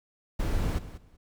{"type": "noise with echo", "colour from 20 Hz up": "brown", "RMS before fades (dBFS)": -27, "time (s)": [0.39, 0.79], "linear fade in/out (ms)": 10, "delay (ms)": 190, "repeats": 2, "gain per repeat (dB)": -14, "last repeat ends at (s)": 1.17, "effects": []}